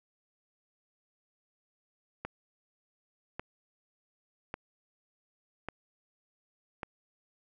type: click train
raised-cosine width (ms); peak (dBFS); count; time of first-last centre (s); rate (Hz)
0.5; -21; 5; 2.25-6.832; 0.873
effects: none